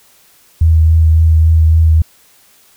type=tone with vibrato; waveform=sine; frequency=80.3 Hz; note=E2; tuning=45 cents flat; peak=-5 dBFS; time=0.61-2.02 s; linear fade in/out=5 ms; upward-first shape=triangle; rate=3.6 Hz; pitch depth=21 cents each way; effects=white hiss -48 dBFS RMS until 2.76 s